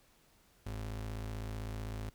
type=ring-modulated tone; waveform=square; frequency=77.78 Hz; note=D#2; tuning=in tune; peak=-36 dBFS; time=0.66-2.1 s; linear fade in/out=5 ms; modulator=27.9 Hz; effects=pink hiss -67 dBFS RMS until 2.14 s